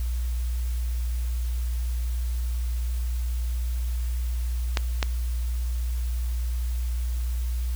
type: clicks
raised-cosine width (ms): 0.2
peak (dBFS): -6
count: 2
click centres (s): 4.772 / 5.028
effects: added 60 Hz sine -24 dBFS peak until 7.75 s + white hiss -46 dBFS RMS until 7.75 s